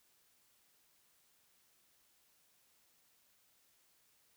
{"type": "silence", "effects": ["white hiss -72 dBFS RMS until 4.36 s"]}